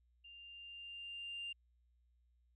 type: tone with level ramp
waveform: sine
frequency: 2794 Hz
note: F7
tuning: in tune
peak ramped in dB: -54 to -40 dBFS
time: 0.24-1.53 s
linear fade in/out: 10 ms
effects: tanh soft clip ceiling -38 dBFS + added 60 Hz sine -70 dBFS peak until 2.55 s